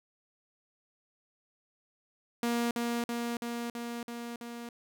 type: tone with echo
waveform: sawtooth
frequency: 236.4 Hz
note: A#3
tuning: 24 cents sharp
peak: -24 dBFS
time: 2.43-2.71 s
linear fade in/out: 2 ms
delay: 330 ms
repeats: 6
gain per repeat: -2 dB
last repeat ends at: 4.69 s
effects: none